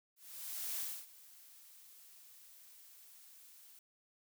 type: noise with ADSR envelope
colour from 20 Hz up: blue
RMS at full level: -39 dBFS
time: 0.16-3.79 s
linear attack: 630 ms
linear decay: 270 ms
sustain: -20 dB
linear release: 3 ms
effects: none